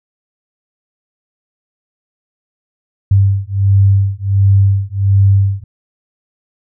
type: beating tone pair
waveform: sine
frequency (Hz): 97.8 / 99.2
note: G2 / G2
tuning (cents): -4 / +21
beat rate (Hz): 1.4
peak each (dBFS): -11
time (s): 3.11-5.64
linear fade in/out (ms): 5
effects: none